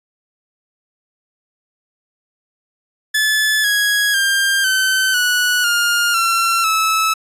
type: tone with pitch steps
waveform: sawtooth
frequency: 1730 / 1661.4 / 1595.6 / 1532.4 / 1471.7 / 1413.3 / 1357.3 / 1303.5 Hz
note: A6 / G#6 / G6 / G6 / F#6 / F6 / F6 / E6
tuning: -30 / 0 / +30 / -40 / -10 / +20 / -50 / -20 cents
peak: -10 dBFS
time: 3.14-7.14 s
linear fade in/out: 10 ms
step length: 500 ms
effects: resampled to 32000 Hz